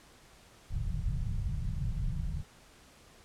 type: low-pass noise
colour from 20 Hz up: pink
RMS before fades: -33 dBFS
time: 0.69-2.44 s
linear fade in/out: 50 ms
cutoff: 170 Hz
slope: 48 dB/octave
effects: pink hiss -58 dBFS RMS until 3.24 s + low-pass 10000 Hz 12 dB/octave

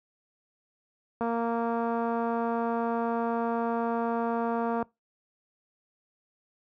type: click train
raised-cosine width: 1 ms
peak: -17 dBFS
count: 840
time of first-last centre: 1.21-4.826 s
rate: 232 Hz
effects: noise-tail reverb RT60 0.2 s tail -23 dB re dry + high-pass 80 Hz 12 dB/octave

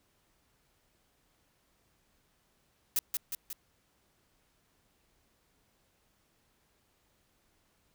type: noise with echo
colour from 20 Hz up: blue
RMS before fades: -28 dBFS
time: 2.96-2.99 s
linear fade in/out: 2 ms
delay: 180 ms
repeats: 3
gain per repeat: -4 dB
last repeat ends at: 3.53 s
effects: pink hiss -72 dBFS RMS until 7.94 s

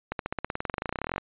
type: accelerating click train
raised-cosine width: 0.5 ms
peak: -14 dBFS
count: 27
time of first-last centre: 0.12-1.181 s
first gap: 72 ms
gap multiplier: 0.95
effects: resampled to 8000 Hz

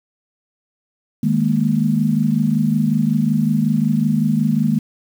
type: chord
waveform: sine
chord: D# suspended fourth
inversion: none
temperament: equal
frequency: 155.56 / 207.7 / 233.1 Hz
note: D#3 / G#3 / A#3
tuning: 0 / 0 / 0 cents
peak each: -19 / -18 / -18 dBFS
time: 1.23-4.79 s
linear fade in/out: 5 ms
effects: 7-bit

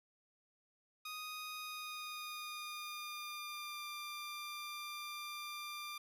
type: tone with pitch glide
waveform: 15% pulse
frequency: 1244.5 to 1190.4 Hz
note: D#6 to D6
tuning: 0 to +23 cents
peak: -37 dBFS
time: 1.05-5.98 s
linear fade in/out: 5 ms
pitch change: -77 cents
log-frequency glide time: 1.6-3.84 s
effects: none

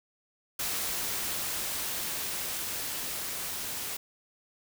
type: noise with level ramp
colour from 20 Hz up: white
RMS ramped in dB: -32 to -36 dBFS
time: 0.59-3.97 s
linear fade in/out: 5 ms
effects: none

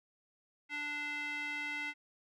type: tone with band-pass filter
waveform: square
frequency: 293.7 Hz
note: D4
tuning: in tune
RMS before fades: -39 dBFS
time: 0.69-1.94 s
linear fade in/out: 50 ms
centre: 2200 Hz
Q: 4.5
effects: none

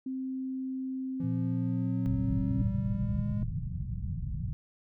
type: tone with pitch glide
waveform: sine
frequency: 261.8 to 266.7 Hz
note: C4 to C4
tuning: +1 to +33 cents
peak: -32 dBFS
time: 0.06-2.62 s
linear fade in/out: 5 ms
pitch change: +32 cents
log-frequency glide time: 1.7-2.51 s
type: linear sweep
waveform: triangle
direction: up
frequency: 168.8 to 205.3 Hz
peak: -31 dBFS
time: 1.2-3.43 s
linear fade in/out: 2 ms
type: tone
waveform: sine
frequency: 116.54 Hz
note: A#2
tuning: in tune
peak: -31 dBFS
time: 1.23-3.51 s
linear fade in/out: 10 ms
type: low-pass noise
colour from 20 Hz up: white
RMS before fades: -34 dBFS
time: 2.06-4.53 s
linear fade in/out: 0 ms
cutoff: 170 Hz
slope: 48 dB/octave
effects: none

